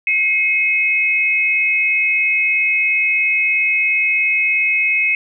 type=tone pair together; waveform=sine; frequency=2160 / 2543 Hz; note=C#7 / D#7; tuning=-45 / +37 cents; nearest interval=minor third; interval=282 cents; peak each=-17 / -15 dBFS; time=0.07-5.15 s; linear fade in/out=2 ms; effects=none